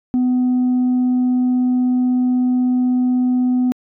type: tone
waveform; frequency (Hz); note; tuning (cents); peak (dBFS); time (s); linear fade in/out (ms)
sine; 250.9; B3; +28; -11; 0.14-3.72; 0
effects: tanh soft clip ceiling -12 dBFS